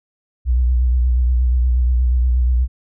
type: tone with vibrato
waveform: sine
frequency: 61.74 Hz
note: B1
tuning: in tune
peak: -12 dBFS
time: 0.45-2.68 s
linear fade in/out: 50 ms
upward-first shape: triangle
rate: 8.4 Hz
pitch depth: 66 cents each way
effects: none